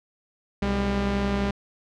sawtooth tone pair together, 63 / 200.1 Hz, B1 / G3, +35 / +36 cents, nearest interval octave + minor sixth, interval 2001 cents, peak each -24 / -20 dBFS, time 0.62-1.51 s, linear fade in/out 5 ms, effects low-pass 4000 Hz 12 dB/octave

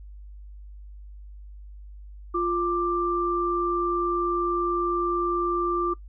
sine tone pair together, 349.2 / 1180 Hz, F4 / D6, 0 / +8 cents, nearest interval octave + major sixth, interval 2108 cents, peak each -25 dBFS, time 2.34-5.94 s, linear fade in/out 10 ms, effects noise-tail reverb RT60 0.1 s tail -20 dB re dry + added 50 Hz sine -40 dBFS peak until 6.08 s

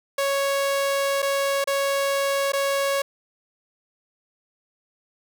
sawtooth tone with dropouts, 554.4 Hz, C#5, in tune, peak -17 dBFS, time 0.18-3.02 s, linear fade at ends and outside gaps 5 ms, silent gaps 1.221-1.226 / 1.642-1.673 / 2.521-2.533 s, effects none

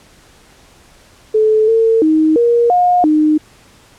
sine tone with pitch steps, 433.6 / 450.4 / 313.5 / 472.4 / 716 / 306.5 Hz, A4 / A4 / D#4 / A#4 / F5 / D#4, -25 / +40 / +13 / +23 / +43 / -26 cents, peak -8 dBFS, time 1.34-3.38 s, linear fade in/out 10 ms, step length 340 ms, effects pink hiss -46 dBFS RMS until 3.98 s + low-pass 10000 Hz 12 dB/octave

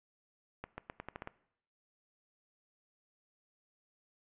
accelerating click train, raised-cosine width 0.5 ms, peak -26 dBFS, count 8, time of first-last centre 0.64-1.274 s, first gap 140 ms, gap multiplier 0.85, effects noise-tail reverb RT60 0.7 s tail -19 dB re dry + resampled to 8000 Hz

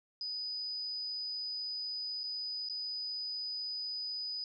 sine tone with dropouts, 4978 Hz, D#8, in tune, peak -36 dBFS, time 0.21-4.44 s, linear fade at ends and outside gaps 1 ms, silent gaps 2.234-2.239 / 2.688-2.697 s, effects none

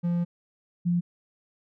triangle / sine tone pair in turn, 173.1 / 174.3 Hz, F3 / F3, -15 / -3 cents, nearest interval unison, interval 12 cents, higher second, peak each -21 dBFS, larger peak neither, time 0.03-0.25 / 0.85-1.01 s, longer first, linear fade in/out 20 ms, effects none

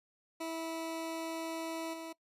20% pulse tone with level steps, 326.6 Hz, E4, 16 cents flat, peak -32 / -37 dBFS, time 0.4-2.13 s, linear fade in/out 10 ms, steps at 1.93 s, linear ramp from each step 10 ms, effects noise-tail reverb RT60 0.1 s tail -21 dB re dry + resampled to 32000 Hz

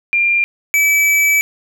sine / square tone pair in turn, 2390 / 2301 Hz, D7 / D7, +30 / -36 cents, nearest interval minor second, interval 66 cents, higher first, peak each -11 dBFS, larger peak neither, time 0.13-0.44 / 0.74-1.41 s, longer second, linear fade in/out 0 ms, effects none

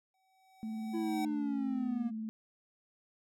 square tone with exponential growth, 760 Hz, F#5, 46 cents sharp, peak -36 dBFS, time 0.14-1.25 s, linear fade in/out 2 ms, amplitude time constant 240 ms
sine tone with vibrato, 220 Hz, A3, in tune, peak -36 dBFS, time 0.63-2.29 s, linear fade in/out 0 ms, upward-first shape sine, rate 20 Hz, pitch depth 30 cents each way
triangle exponential sweep, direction down, 336.7 to 234.6 Hz, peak -31 dBFS, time 0.93-2.11 s, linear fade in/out 20 ms
effects none

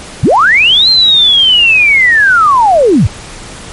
sine linear two-way sweep, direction up then down, 71 to 4186 to 71 Hz, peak -3 dBFS, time 0.23-3.07 s, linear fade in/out 5 ms, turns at 0.89 s, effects pink hiss -28 dBFS RMS until 3.72 s + MP3 48 kbps

